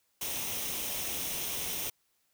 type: noise with comb filter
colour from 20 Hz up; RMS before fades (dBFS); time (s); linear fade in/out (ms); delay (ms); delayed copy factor
white; -35; 0.21-1.9; 5; 0.33; +0.5
effects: white hiss -74 dBFS RMS until 2.33 s